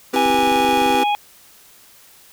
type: chord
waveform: square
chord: C major seventh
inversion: none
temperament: just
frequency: 261.6 / 327 / 392.4 / 490.5 Hz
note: C4 / E4 / G4 / B4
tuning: 0 / -14 / +2 / -12 cents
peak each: -23 / -27 / -24 / -24 dBFS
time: 0.13-1.04 s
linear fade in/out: 10 ms
type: harmonic tone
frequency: 827 Hz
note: G#5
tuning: 8 cents flat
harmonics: 1 / 3 / 4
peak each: -16 / -26 / -28 dBFS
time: 0.16-1.15 s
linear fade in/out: 0 ms
type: click train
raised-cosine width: 3 ms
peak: -24 dBFS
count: 17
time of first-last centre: 0.26-0.947 s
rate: 23.3 Hz
effects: white hiss -48 dBFS RMS until 2.32 s